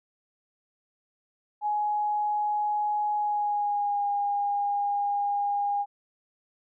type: tone with pitch glide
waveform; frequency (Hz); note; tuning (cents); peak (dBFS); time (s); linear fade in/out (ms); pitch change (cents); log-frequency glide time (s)
sine; 837 to 812.7; G#5 to G#5; +13 to -38; -24; 1.61-5.86; 50; -51; 3.15-4.06
effects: none